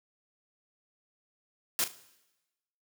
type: noise with echo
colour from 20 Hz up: white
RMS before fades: -28 dBFS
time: 1.79-1.84 s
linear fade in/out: 0 ms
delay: 37 ms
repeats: 3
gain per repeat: -12 dB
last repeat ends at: 1.951 s
effects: noise-tail reverb RT60 1.0 s tail -17 dB re dry + high-pass 150 Hz 12 dB/octave